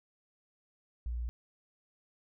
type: tone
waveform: sine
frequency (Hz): 59.3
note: A#1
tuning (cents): +30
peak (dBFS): -33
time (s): 1.06-1.29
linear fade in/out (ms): 0
effects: none